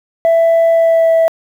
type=tone with pitch glide; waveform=sine; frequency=663 to 655.8 Hz; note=E5 to E5; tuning=+10 to -9 cents; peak=-5 dBFS; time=0.25-1.28 s; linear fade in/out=0 ms; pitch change=-19 cents; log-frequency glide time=0.71-1.12 s; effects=tanh soft clip ceiling -6 dBFS + 7-bit